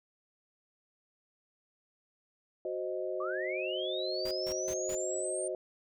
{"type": "chord", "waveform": "sine", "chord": "C diminished", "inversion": "second", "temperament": "equal", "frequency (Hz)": [370, 523.3, 622.3], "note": ["Gb4", "C5", "Eb5"], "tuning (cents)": [0, 0, 0], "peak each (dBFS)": [-37, -38, -37], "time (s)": [2.65, 5.55], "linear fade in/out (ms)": 2}
{"type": "linear sweep", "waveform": "sine", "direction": "up", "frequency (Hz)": [1108.7, 8900], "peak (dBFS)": -37, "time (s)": [3.2, 5.48], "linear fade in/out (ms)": 5}
{"type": "noise bursts", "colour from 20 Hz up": "pink", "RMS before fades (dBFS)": -45, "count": 4, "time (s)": [4.25, 4.952], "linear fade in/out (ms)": 5, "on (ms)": 63, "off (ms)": 150}
{"effects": []}